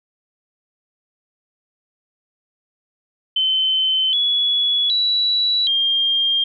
sine tone with pitch steps, 3067 / 3387 / 3929 / 3206 Hz, G7 / G#7 / B7 / G7, -38 / +33 / -10 / +38 cents, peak -15 dBFS, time 3.36-6.44 s, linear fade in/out 5 ms, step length 770 ms, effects none

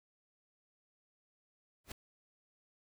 pink noise with exponential growth, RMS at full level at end -39 dBFS, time 1.84-1.92 s, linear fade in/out 5 ms, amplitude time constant 16 ms, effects none

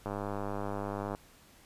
click train, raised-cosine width 1 ms, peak -22 dBFS, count 111, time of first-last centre 0.06-1.149 s, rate 101 Hz, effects pink hiss -59 dBFS RMS until 1.65 s + resampled to 32000 Hz

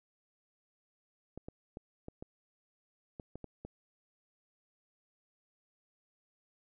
clicks, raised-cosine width 2 ms, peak -30 dBFS, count 9, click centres 1.376 / 1.485 / 1.771 / 2.084 / 2.225 / 3.198 / 3.356 / 3.443 / 3.65 s, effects none

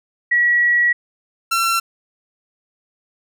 sine / sawtooth tone pair in turn, 1925 / 1353.6 Hz, B6 / E6, -45 / +45 cents, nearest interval tritone, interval 610 cents, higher first, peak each -12 dBFS, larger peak neither, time 0.31-0.93 / 1.51-1.8 s, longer first, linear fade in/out 10 ms, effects none

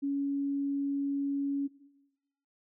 sine tone, 279.9 Hz, C#4, 17 cents sharp, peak -28 dBFS, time 0.02-1.68 s, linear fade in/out 20 ms, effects noise-tail reverb RT60 0.9 s tail -17 dB re dry

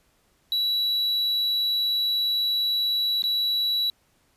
triangle tone with dropouts, 3923 Hz, B7, 12 cents flat, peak -20 dBFS, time 0.52-3.9 s, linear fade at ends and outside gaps 1 ms, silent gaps 3.222-3.239 s, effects pink hiss -65 dBFS RMS until 4.36 s + resampled to 32000 Hz

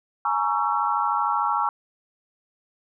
sine chord, A# half-diminished seventh, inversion third, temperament just, 839.1 / 932.3 / 1118.8 / 1342.6 Hz, G#5 / A#5 / C#6 / E6, +18 / 0 / +16 / +31 cents, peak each -26 dBFS, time 0.25-1.69 s, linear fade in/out 2 ms, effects none

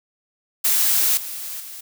blue noise with level steps, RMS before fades -18 / -31 / -36 dBFS, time 0.64-1.81 s, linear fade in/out 10 ms, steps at 1.17 / 1.6 s, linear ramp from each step 2 ms, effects none

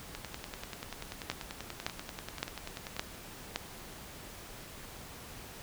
two click trains, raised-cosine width 0.2 ms, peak -14 / -22 dBFS, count 5 / 30, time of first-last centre 1.3-3.56 / 0.15-2.966 s, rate 1.77 / 10.3 Hz, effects pink hiss -48 dBFS RMS until 5.62 s

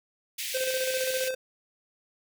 pink high-pass noise, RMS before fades -34 dBFS, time 0.38-1.29 s, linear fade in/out 10 ms, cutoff 2000 Hz, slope 48 dB/octave
square tone with tremolo, 518 Hz, C5, 17 cents flat, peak -27 dBFS, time 0.54-1.35 s, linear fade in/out 10 ms, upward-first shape square, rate 15 Hz, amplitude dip 40%
effects none

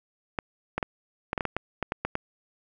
clicks, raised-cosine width 0.5 ms, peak -12 dBFS, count 12, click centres 0.388 / 0.78 / 0.828 / 1.331 / 1.378 / 1.408 / 1.453 / 1.566 / 1.827 / 1.921 / 2.05 / 2.154 s, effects none

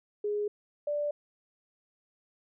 sine tone pair in turn, 415.3 / 587.3 Hz, G#4 / D5, 0 / 0 cents, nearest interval tritone, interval 600 cents, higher second, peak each -28 dBFS, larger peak neither, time 0.24-0.48 / 0.87-1.11 s, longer neither, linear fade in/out 5 ms, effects none

